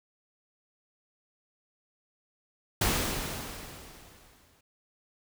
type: noise with exponential decay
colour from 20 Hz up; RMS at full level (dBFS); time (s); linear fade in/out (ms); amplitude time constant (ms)
pink; -25; 2.81-4.61; 5; 390
effects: none